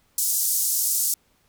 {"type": "band-pass noise", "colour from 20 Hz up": "white", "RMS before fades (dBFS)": -23, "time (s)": [0.18, 1.14], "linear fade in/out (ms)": 2, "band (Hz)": [5800, 15000], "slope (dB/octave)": 24, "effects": ["pink hiss -64 dBFS RMS until 1.48 s"]}